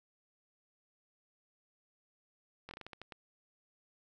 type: slowing click train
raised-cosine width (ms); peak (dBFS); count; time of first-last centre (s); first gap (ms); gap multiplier
0.3; -30; 9; 2.69-3.122; 21; 1.26
effects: none